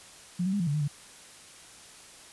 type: tone with pitch steps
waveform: sine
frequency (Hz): 177.5 / 189.9 / 203.9 / 171.1 / 144 / 151.6 / 144.5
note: F3 / F#3 / G#3 / F3 / D3 / D#3 / D3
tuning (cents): +28 / +45 / -32 / -35 / -34 / -45 / -28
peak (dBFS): -25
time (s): 0.39-0.88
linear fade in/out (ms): 10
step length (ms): 70
effects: white hiss -50 dBFS RMS until 2.32 s + resampled to 24000 Hz